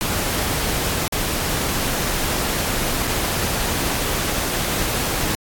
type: noise with dropouts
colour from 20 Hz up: pink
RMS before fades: -22 dBFS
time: 0.01-5.35 s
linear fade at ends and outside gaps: 0 ms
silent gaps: 1.079-1.124 / 3.071-3.075 s
effects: AAC 64 kbps